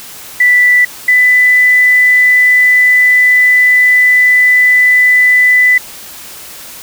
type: tone pair in turn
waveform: sine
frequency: 1975.5 / 1995 Hz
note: B6 / B6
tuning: 0 / +17 cents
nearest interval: unison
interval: 17 cents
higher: second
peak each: -4 dBFS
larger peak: neither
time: 0.4-0.85 / 1.08-5.78 s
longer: second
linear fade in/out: 5 ms
effects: white hiss -30 dBFS RMS until 6.82 s